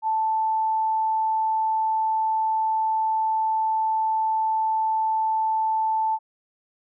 sine tone, 880 Hz, A5, in tune, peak -20 dBFS, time 0.02-6.19 s, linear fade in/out 50 ms, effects none

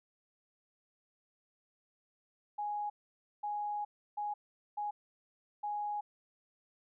sine tone bursts at uneven times, 830.6 Hz, G#5, in tune, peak -34 dBFS, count 5, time 2.58-2.9 / 3.43-3.85 / 4.17-4.34 / 4.77-4.91 / 5.63-6.01 s, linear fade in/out 10 ms, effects none

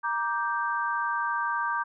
sine chord, G minor, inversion first, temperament just, 940.8 / 1176 / 1568 Hz, Bb5 / D6 / G6, +16 / +2 / 0 cents, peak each -30 dBFS, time 0.03-1.84 s, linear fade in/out 20 ms, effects none

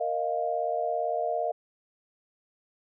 sine chord, Bb suspended fourth, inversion none, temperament just, 466.2 / 621.6 / 699.2 Hz, Bb4 / Eb5 / F5, 0 / -2 / +2 cents, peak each -33 / -30 / -29 dBFS, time 0-1.52 s, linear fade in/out 10 ms, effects none

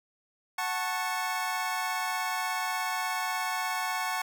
25% pulse chord, F# minor, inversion none, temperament equal with one note detuned, 740 / 880 / 1101.7 Hz, F#5 / A5 / C#6, 0 / 0 / -11 cents, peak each -30 dBFS, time 0.58-4.22 s, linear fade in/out 5 ms, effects none

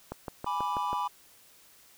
click train, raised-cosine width 1 ms, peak -21 dBFS, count 6, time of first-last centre 0.12-0.93 s, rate 6.17 Hz
triangle chord, G# diminished, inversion none, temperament equal, 830.6 / 987.8 / 1174.7 Hz, G#5 / B5 / D6, 0 / 0 / 0 cents, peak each -33 / -29 / -33 dBFS, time 0.46-1.08 s, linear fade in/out 10 ms
effects white hiss -58 dBFS RMS until 1.97 s

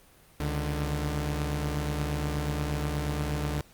sawtooth tone pair together, 70.3 / 148.96 Hz, C#2 / D3, +25 / +25 cents, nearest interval octave + minor second, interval 1300 cents, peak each -27 dBFS, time 0.4-3.61 s, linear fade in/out 0 ms, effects pink hiss -57 dBFS RMS until 3.73 s + Opus 32 kbps

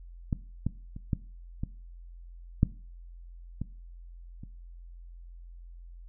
clicks, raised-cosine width 5 ms, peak -15 / -15 / -28 / -14 / -19 / -8 / -20 / -29 dBFS, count 8, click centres 0.328 / 0.666 / 0.964 / 1.132 / 1.635 / 2.631 / 3.616 / 4.435 s, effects noise-tail reverb RT60 0.4 s tail -19 dB re dry + added 43 Hz sine -44 dBFS peak until 6.08 s

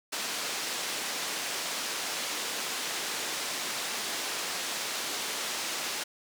white band-pass noise, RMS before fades -34 dBFS, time 0.12-6.04 s, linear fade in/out 10 ms, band 250 to 6500 Hz, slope 12 dB/octave, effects none

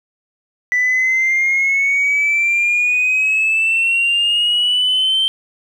sine exponential sweep, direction up, 1976 to 3133 Hz, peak -11 dBFS, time 0.72-5.28 s, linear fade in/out 0 ms, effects tanh soft clip ceiling -10 dBFS + 8-bit

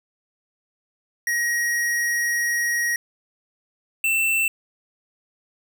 square tone pair in turn, 1892 / 2676 Hz, A#6 / E7, +25 / +25 cents, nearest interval tritone, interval 600 cents, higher second, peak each -21 / -19 dBFS, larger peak second, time 1.27-2.96 / 4.04-4.48 s, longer first, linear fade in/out 2 ms, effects none

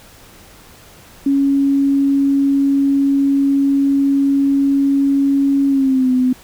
sine tone with pitch glide, 277.2 to 254.2 Hz, C#4 to C4, 0 to -50 cents, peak -11 dBFS, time 1.26-6.33 s, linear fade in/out 5 ms, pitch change -150 cents, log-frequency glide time 5.68-6.11 s, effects pink hiss -43 dBFS RMS until 6.43 s

